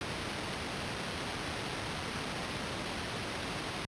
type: noise with sample-and-hold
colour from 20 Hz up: pink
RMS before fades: -37 dBFS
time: 0.01-3.85 s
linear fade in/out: 0 ms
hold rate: 7350 Hz
effects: high-pass 80 Hz 12 dB/octave + resampled to 22050 Hz